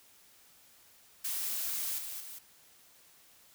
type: noise with level steps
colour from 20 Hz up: blue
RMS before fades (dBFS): -35 / -41 / -46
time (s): 1.24-2.39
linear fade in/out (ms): 10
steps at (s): 1.98 / 2.2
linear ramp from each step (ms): 5
effects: white hiss -61 dBFS RMS until 3.54 s